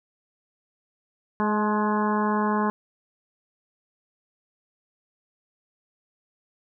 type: harmonic tone with a mistuned harmonic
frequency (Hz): 210.6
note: G#3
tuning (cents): +24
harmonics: 1 / 2 / 3 / 4 / 5 / 6 / 7 / 8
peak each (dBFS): -24 / -29 / -35 / -29 / -27 / -39 / -36 / -38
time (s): 1.4-2.7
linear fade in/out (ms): 0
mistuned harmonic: 4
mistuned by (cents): +24
effects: none